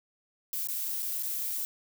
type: noise with dropouts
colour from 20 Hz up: violet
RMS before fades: -33 dBFS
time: 0.53-1.65 s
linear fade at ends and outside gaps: 0 ms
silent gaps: 0.672-0.686 / 1.023-1.028 / 1.226-1.232 s
effects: none